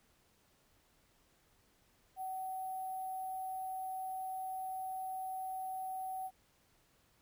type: tone with sample-and-hold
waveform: sine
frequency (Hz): 755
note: F#5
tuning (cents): +35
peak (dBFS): -38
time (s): 2.16-6.31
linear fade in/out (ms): 50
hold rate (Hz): 11025
effects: pink hiss -71 dBFS RMS until 7.21 s